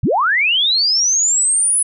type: linear sweep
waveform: sine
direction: up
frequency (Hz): 65.41 to 10240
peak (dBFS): -12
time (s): 0.03-1.83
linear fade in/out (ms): 5
effects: none